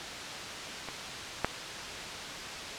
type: clicks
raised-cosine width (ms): 0.5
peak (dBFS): -23 / -10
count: 2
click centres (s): 0.887 / 1.446
effects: white hiss -38 dBFS RMS until 2.78 s + low-pass 5000 Hz 12 dB/octave